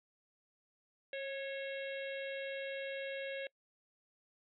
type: harmonic tone with a mistuned harmonic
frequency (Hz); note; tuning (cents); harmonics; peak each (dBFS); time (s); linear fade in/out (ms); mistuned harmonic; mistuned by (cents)
544; C#5; -33; 1 / 3 / 4 / 5 / 6 / 7; -40 / -47 / -48 / -50 / -54 / -55; 1.13-3.47; 2; 3; +31
effects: noise-tail reverb RT60 0.1 s tail -25 dB re dry